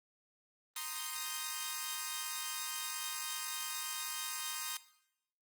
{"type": "chord", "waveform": "5% pulse", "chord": "C minor seventh", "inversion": "third", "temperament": "equal", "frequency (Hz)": [932.3, 1046.5, 1244.5, 1568], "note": ["Bb5", "C6", "Eb6", "G6"], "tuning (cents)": [0, 0, 0, 0], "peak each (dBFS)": [-33, -32, -30, -34], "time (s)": [0.76, 4.77], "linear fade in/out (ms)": 2, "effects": ["noise-tail reverb RT60 0.8 s tail -17 dB re dry", "Opus 24 kbps"]}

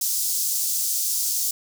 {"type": "high-pass noise", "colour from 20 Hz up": "pink", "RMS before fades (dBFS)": -24, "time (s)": [0.01, 1.51], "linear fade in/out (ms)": 5, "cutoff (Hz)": 5500, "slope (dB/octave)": 24, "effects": []}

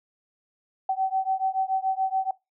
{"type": "beating tone pair", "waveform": "sine", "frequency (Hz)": [761, 768], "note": ["F#5", "G5"], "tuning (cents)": [48, -36], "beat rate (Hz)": 7, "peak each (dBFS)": -26, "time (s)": [0.89, 2.31], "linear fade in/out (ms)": 5, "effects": ["noise-tail reverb RT60 0.2 s tail -20 dB re dry"]}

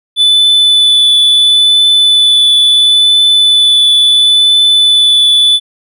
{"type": "tone with vibrato", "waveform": "triangle", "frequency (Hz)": 3486, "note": "A7", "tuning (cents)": -17, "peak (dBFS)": -3, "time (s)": [0.16, 5.6], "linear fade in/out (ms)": 50, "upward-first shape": "triangle", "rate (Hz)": 0.73, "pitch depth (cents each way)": 12, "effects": []}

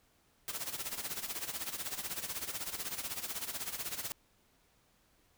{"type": "noise with tremolo", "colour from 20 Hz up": "white", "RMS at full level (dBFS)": -37, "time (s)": [0.48, 4.12], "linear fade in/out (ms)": 0, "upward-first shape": "sine", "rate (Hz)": 16, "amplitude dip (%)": 75, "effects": ["pink hiss -70 dBFS RMS until 5.37 s"]}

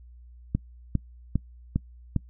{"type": "click train", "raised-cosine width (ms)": 5, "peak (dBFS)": -11, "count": 5, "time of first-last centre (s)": [0.55, 2.163], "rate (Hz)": 2.48, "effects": ["noise-tail reverb RT60 0.1 s tail -23 dB re dry", "added 60 Hz sine -46 dBFS peak until 2.29 s"]}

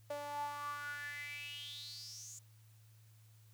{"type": "tone with high-pass filter sweep", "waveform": "sawtooth", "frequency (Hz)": 290, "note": "D4", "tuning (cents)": -22, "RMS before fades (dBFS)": -45, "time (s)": [0.1, 2.39], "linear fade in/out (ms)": 5, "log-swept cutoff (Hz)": [620, 7200], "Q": 8.7, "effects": ["added 109 Hz sine -60 dBFS peak until 3.53 s", "white hiss -71 dBFS RMS until 3.53 s"]}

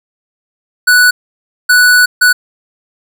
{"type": "tone bursts at uneven times", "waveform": "square", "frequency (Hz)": 1480, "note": "F#6", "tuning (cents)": 0, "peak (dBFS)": -5, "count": 3, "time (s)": [[0.87, 1.11], [1.69, 2.06], [2.21, 2.33]], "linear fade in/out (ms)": 10, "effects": []}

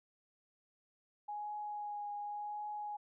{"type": "tone with vibrato", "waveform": "sine", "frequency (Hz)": 830.6, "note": "G#5", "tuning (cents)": 0, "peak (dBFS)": -39, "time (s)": [1.28, 2.97], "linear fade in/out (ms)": 10, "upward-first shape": "triangle", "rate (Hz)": 0.89, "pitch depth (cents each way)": 17, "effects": []}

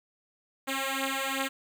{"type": "beating tone pair", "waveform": "5% pulse", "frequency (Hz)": [268.4, 271.1], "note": ["C4", "C#4"], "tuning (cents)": [44, -38], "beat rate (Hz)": 2.7, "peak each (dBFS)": [-20, -21], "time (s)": [0.67, 1.49], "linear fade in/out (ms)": 20, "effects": []}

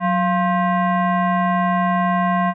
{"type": "tone with frequency modulation", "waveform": "sine", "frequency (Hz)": 184, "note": "F#3", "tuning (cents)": -9, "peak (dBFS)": -15, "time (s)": [0, 2.54], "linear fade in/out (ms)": 50, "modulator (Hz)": 878, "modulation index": 1.3, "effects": []}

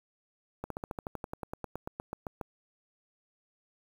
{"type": "slowing click train", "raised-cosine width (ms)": 1, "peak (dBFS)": -22, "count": 19, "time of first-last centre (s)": [0.64, 2.412], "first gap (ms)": 63, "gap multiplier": 1.05, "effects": ["8-bit"]}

